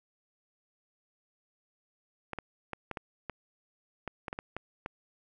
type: clicks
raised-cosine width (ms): 0.5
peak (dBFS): -21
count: 12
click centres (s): 2.333 / 2.387 / 2.733 / 2.913 / 2.972 / 3.297 / 4.077 / 4.282 / 4.329 / 4.389 / 4.566 / 4.861
effects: none